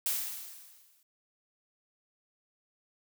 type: noise with exponential decay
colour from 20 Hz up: blue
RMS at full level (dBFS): -29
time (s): 0.06-1.03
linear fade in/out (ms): 2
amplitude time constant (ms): 210
effects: none